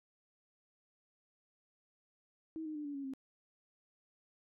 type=tone with pitch steps; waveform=sine; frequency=320 / 308.7 / 297.9 / 287.4 / 277.3 / 267.5 Hz; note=D#4 / D#4 / D4 / D4 / C#4 / C4; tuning=+49 / -14 / +25 / -37 / +1 / +38 cents; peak=-39 dBFS; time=2.56-3.136 s; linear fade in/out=0 ms; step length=96 ms; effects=none